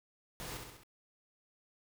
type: noise with echo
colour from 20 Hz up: pink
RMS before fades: -44 dBFS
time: 0.4-0.57 s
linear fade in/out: 0 ms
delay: 66 ms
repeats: 4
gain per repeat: -4 dB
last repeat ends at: 0.834 s
effects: none